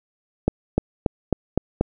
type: accelerating click train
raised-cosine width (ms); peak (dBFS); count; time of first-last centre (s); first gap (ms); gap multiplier
2; -4; 6; 0.48-1.81; 300; 0.94
effects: none